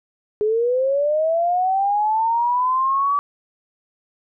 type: linear sweep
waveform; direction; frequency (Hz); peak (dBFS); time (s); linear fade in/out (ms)
sine; up; 415.3 to 1152; -16; 0.41-3.19; 0
effects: none